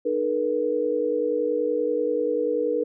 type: tone cluster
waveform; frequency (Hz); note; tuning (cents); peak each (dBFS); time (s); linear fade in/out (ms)
sine; 304.2 / 432.2 / 482.6; D#4 / A4 / B4; -39 / -31 / -40; -29 / -27 / -23; 0.05-2.84; 10
effects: none